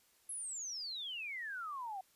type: exponential sweep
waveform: sine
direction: down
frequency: 11175 to 740 Hz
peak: -40 dBFS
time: 0.29-2.01 s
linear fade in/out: 5 ms
effects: white hiss -70 dBFS RMS until 2.15 s + resampled to 32000 Hz